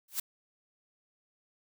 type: noise with exponential growth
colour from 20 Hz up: blue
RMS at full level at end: -27 dBFS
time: 0.08-0.2 s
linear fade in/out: 5 ms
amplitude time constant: 25 ms
effects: none